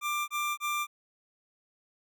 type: tone bursts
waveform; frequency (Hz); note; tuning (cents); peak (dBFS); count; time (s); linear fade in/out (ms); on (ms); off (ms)
25% pulse; 1186; D6; +17; -25; 3; 0.01-0.87; 50; 270; 25
effects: none